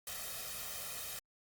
white noise with comb filter, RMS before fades -43 dBFS, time 0.07-1.19 s, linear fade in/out 2 ms, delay 1.6 ms, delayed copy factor +0.7, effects Opus 48 kbps

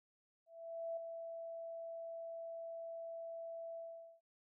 sine tone with ADSR envelope, 664 Hz, E5, 12 cents sharp, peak -38 dBFS, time 0.46-4.21 s, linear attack 510 ms, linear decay 4 ms, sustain -6 dB, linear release 440 ms, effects none

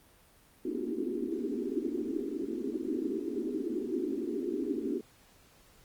white band-pass noise, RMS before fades -34 dBFS, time 0.65-5.01 s, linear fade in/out 5 ms, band 230 to 410 Hz, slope 96 dB/octave, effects pink hiss -61 dBFS RMS until 5.84 s + Opus 32 kbps

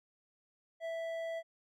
sine tone with hard clipping, 659.3 Hz, E5, in tune, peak -38 dBFS, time 0.8-1.43 s, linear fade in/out 50 ms, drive 8 dB, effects none

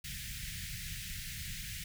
pink band-stop noise, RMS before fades -42 dBFS, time 0.04-1.84 s, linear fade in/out 5 ms, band 180 to 1700 Hz, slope 48 dB/octave, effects none

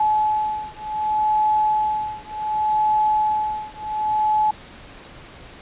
sine beating tone pair, 855 / 855.67 Hz, A5 / A5, -50 / -49 cents, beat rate 0.67 Hz, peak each -21 dBFS, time 0-4.51 s, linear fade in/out 5 ms, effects pink hiss -42 dBFS RMS until 5.61 s + resampled to 8000 Hz

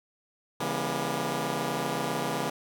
10% pulse chord, C# diminished seventh, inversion none, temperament just, 138.59 / 166.31 / 199.57 / 239.5 Hz, C#3 / E3 / G3 / Bb3, 0 / +16 / +31 / +47 cents, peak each -26 / -26 / -28 / -25 dBFS, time 0.6-2.5 s, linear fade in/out 5 ms, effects none

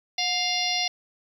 harmonic tone with a mistuned harmonic, 700 Hz, F5, 4 cents sharp, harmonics 1 / 3 / 4 / 5 / 6 / 7 / 8, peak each -31 / -31 / -31 / -31 / -31 / -31 / -31 dBFS, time 0.18-0.88 s, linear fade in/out 5 ms, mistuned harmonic 1, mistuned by +57 cents, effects 9-bit

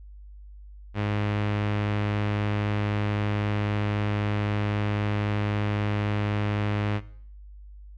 sawtooth tone with low-pass filter, 103.83 Hz, G#2, in tune, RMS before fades -27 dBFS, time 0.94-7.01 s, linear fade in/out 50 ms, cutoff 2700 Hz, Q 1.3, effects noise-tail reverb RT60 0.6 s tail -19 dB re dry + added 50 Hz sine -42 dBFS peak until 7.97 s

